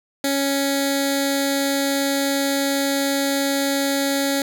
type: tone with notch filter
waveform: 10% pulse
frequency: 277.2 Hz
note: C#4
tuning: in tune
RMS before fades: -21 dBFS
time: 0.24-4.42 s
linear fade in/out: 2 ms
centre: 1100 Hz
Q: 0.73
effects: none